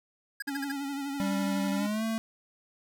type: tone bursts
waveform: square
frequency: 1641 Hz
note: G#6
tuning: 21 cents flat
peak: -33 dBFS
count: 5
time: 0.4-0.719 s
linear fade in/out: 5 ms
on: 23 ms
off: 51 ms
type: tone with vibrato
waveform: square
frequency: 279 Hz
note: C#4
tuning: 11 cents sharp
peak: -33 dBFS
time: 0.47-1.87 s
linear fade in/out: 10 ms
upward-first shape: sine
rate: 12 Hz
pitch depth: 43 cents each way
type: tone with pitch glide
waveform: square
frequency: 196 to 223.8 Hz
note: G3 to A3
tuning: 0 to +30 cents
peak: -29 dBFS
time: 1.2-2.18 s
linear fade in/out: 0 ms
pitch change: +230 cents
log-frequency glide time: 1.75-2.04 s
effects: none